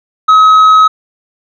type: tone with tanh clipping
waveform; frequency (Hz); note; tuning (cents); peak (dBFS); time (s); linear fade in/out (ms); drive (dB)
sine; 1276; D#6; +43; -3; 0.28-0.88; 10; 4
effects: none